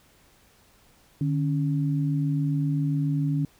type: tone pair together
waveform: sine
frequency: 149.75 / 277.2 Hz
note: D3 / C#4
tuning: +34 / 0 cents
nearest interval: major seventh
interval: 1066 cents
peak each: -23 / -28 dBFS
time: 1.21-3.45 s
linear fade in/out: 2 ms
effects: pink hiss -59 dBFS RMS until 3.59 s